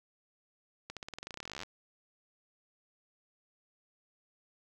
accelerating click train, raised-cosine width 0.2 ms, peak -24 dBFS, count 26, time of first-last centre 0.9-1.633 s, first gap 67 ms, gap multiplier 0.92, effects none

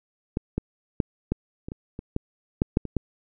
clicks, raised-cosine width 3 ms, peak -12 / -12 / -8 / -10 / -21 / -21 / -21 / -12 / -7 / -6 / -20 / -11 dBFS, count 12, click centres 0.371 / 0.58 / 1.002 / 1.32 / 1.685 / 1.719 / 1.991 / 2.164 / 2.619 / 2.771 / 2.853 / 2.967 s, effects none

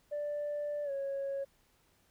sine tone with pitch glide, 587.3 to 551.1 Hz, D5 to C#5, 0 to -10 cents, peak -32 dBFS, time 0.11-1.45 s, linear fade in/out 20 ms, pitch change -110 cents, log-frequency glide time 0.84-0.91 s, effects tanh soft clip ceiling -31 dBFS + pink hiss -70 dBFS RMS until 2.1 s

